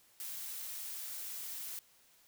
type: noise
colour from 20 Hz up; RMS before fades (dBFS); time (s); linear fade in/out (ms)
blue; -43; 0.2-1.79; 0
effects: white hiss -66 dBFS RMS until 2.27 s